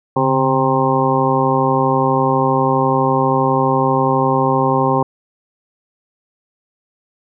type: harmonic tone with a mistuned harmonic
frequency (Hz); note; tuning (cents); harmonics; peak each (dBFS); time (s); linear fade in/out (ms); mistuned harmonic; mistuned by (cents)
132.2; C3; +18; 1 / 2 / 3 / 4 / 6 / 7 / 8; -20 / -20 / -20 / -20 / -20 / -20 / -20; 0.16-5.03; 5; 1; +100
effects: none